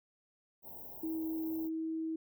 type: band-stop noise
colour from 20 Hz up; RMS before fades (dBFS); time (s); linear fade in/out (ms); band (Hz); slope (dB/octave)
white; -48; 0.62-1.7; 50; 940 to 14000; 96
type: tone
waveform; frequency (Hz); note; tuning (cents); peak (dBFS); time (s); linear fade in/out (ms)
sine; 321.6; E4; -43; -34; 1.03-2.16; 5
effects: none